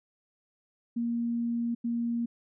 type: tone bursts at uneven times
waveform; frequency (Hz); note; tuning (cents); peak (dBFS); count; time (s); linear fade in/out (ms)
sine; 234.9; A#3; +13; -27; 2; 0.96-1.75 / 1.84-2.26; 10
effects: none